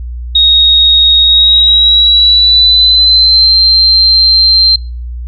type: tone with pitch glide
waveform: sine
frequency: 3754 to 4141 Hz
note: A#7 to C8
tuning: +11 to -19 cents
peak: -3 dBFS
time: 0.35-4.76 s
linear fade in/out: 5 ms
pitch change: +170 cents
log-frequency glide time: 1.2-3.56 s
effects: noise-tail reverb RT60 0.4 s tail -25 dB re dry + added 60 Hz sine -18 dBFS peak until 5.27 s